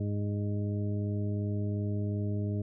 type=harmonic tone; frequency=102.8 Hz; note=G#2; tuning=17 cents flat; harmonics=1 / 2 / 3 / 4 / 6; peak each=-30 / -36 / -40 / -42 / -46 dBFS; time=0-2.62 s; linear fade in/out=5 ms; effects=none